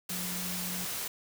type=tone in noise; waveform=sine; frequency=180 Hz; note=F#3; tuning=47 cents flat; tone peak=-39 dBFS; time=0.1-0.85 s; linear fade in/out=5 ms; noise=white; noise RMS=-36 dBFS; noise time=0.09-1.08 s; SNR=-6 dB; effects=none